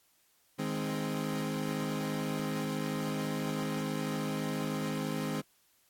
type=chord; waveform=30% pulse; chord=Ab major; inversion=second; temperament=equal; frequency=155.56 / 207.7 / 261.6 Hz; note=Eb3 / Ab3 / C4; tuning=0 / 0 / 0 cents; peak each=-34 dBFS; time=0.58-5.42 s; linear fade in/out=20 ms; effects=white hiss -69 dBFS RMS until 5.89 s + AAC 64 kbps